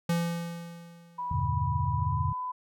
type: tone with exponential decay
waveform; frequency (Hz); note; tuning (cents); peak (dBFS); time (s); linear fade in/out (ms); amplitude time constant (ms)
square; 170; F3; -46; -24; 0.09-1.47; 5; 300
type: tone with pitch glide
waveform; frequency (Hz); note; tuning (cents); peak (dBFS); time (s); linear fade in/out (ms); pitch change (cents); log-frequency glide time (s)
sine; 983 to 1002.5; B5 to B5; -8 to +26; -31; 1.18-2.52; 10; +34; 1.94-2.21
type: chord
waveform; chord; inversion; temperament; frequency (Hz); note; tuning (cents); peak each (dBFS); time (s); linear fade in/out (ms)
sine; E minor seventh; none; equal with one note detuned; 82.41 / 98 / 120.3 / 146.83; E2 / G2 / B2 / D3; 0 / 0 / -45 / 0; -32; 1.31-2.33; 5
effects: none